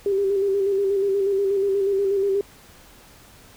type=tone with vibrato; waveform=sine; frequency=394.4 Hz; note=G4; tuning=11 cents sharp; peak=-18 dBFS; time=0.06-2.41 s; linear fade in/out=2 ms; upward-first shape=square; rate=8.3 Hz; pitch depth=34 cents each way; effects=pink hiss -49 dBFS RMS until 3.56 s